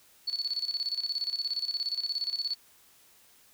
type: tone with tremolo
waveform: sine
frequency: 4435 Hz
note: C#8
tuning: in tune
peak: -27 dBFS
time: 0.27-2.55 s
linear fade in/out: 10 ms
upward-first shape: square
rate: 17 Hz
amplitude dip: 75%
effects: white hiss -60 dBFS RMS until 3.53 s